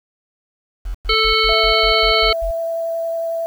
sine tone bursts, 43.65 Hz, F1, in tune, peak -21 dBFS, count 9, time 0.85-2.514 s, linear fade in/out 10 ms, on 96 ms, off 100 ms
harmonic tone, 440 Hz, A4, in tune, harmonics 1 / 3 / 5 / 7 / 9 / 10, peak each -20 / -19 / -19 / -20 / -24 / -20 dBFS, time 1.09-2.33 s, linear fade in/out 5 ms
sine tone with vibrato, 663 Hz, E5, 10 cents sharp, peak -19 dBFS, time 1.49-3.46 s, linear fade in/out 0 ms, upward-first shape sine, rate 11 Hz, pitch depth 8 cents each way
effects 7-bit

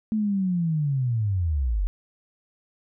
sine linear sweep, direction down, 220.7 to 42 Hz, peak -21 dBFS, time 0.12-1.87 s, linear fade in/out 0 ms, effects none

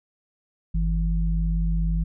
sine tone pair together, 49 / 164.81 Hz, G1 / E3, 0 / 0 cents, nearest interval octave + major sixth, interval 2100 cents, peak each -21 / -26 dBFS, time 0.74-2.04 s, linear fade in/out 10 ms, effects none

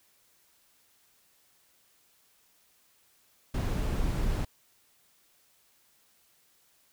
brown noise, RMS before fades -29 dBFS, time 3.54-4.45 s, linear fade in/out 5 ms, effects white hiss -66 dBFS RMS until 6.92 s

